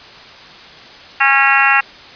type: harmonic tone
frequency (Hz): 273.8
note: C#4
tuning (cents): -21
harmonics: 3 / 4 / 5 / 6 / 7 / 8 / 9 / 10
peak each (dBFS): -17 / -20 / -16 / -16 / -16 / -22 / -20 / -16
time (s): 1.2-1.81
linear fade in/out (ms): 10
effects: white hiss -37 dBFS RMS until 2.15 s + resampled to 11025 Hz